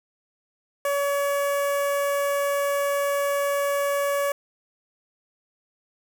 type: tone with notch filter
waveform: sawtooth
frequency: 566 Hz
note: C#5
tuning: 36 cents sharp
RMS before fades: -24 dBFS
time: 0.85-4.32 s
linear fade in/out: 2 ms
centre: 4100 Hz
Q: 0.76
effects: none